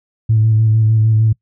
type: tone with vibrato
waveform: sine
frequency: 110 Hz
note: A2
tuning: in tune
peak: -8 dBFS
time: 0.29-1.33 s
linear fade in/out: 10 ms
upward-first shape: square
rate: 6.6 Hz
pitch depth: 21 cents each way
effects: noise-tail reverb RT60 0.1 s tail -24 dB re dry + tanh soft clip ceiling -4 dBFS